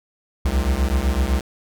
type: beating tone pair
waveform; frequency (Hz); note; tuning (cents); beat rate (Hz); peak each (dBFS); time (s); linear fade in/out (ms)
square; 62.1 / 70; B1 / C#2; +10 / +18; 7.9; -21 / -21; 0.45-1.41; 5
effects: none